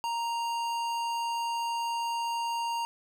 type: tone with tanh clipping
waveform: sine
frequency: 932.3 Hz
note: A#5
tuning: in tune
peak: -31 dBFS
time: 0.04-2.85 s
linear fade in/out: 0 ms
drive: 18 dB
effects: none